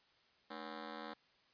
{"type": "ring-modulated tone", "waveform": "10% pulse", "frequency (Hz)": 261.6, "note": "C4", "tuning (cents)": 0, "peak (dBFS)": -34, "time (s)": [0.5, 1.14], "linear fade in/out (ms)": 10, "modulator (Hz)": 40.8, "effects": ["white hiss -71 dBFS RMS until 1.53 s", "resampled to 11025 Hz"]}